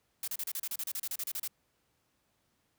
blue noise bursts, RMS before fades -36 dBFS, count 16, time 0.23-1.477 s, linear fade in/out 2 ms, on 47 ms, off 33 ms, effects pink hiss -75 dBFS RMS until 2.78 s + high-pass 60 Hz 12 dB/octave

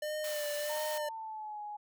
square tone with vibrato, 600 Hz, D5, 37 cents sharp, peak -35 dBFS, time 0.02-1.09 s, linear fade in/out 5 ms, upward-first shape sine, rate 1.5 Hz, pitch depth 35 cents each way
white high-pass noise, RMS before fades -43 dBFS, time 0.24-0.98 s, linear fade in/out 2 ms, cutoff 710 Hz, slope 48 dB/octave
sine tone with pitch glide, 916 to 835.1 Hz, A#5 to G#5, -31 to +9 cents, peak -39 dBFS, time 0.69-1.77 s, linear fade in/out 10 ms, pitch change -160 cents, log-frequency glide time 0.99-1.61 s
effects none

